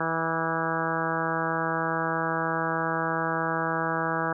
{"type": "harmonic tone with a mistuned harmonic", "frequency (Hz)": 163.2, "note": "E3", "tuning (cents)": -17, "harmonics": [1, 2, 3, 4, 5, 6, 7, 8, 9, 10], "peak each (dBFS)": [-34, -34, -34, -34, -34, -34, -34, -34, -34, -34], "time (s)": [0, 4.33], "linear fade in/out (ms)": 5, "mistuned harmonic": 7, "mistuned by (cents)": 19, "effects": []}